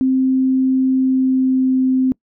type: tone with pitch glide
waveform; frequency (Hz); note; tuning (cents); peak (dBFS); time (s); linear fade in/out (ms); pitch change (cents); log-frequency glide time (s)
sine; 261.6 to 259.6; C4 to C4; 0 to -13; -12; 0.01-2.12; 0; -13; 0.96-1.82
effects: noise-tail reverb RT60 0.1 s tail -25 dB re dry